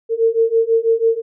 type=beating tone pair; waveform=sine; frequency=451.3 / 457.4 Hz; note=A4 / A#4; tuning=+44 / -33 cents; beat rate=6.1 Hz; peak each=-16 / -15 dBFS; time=0.09-1.22 s; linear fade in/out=50 ms; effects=none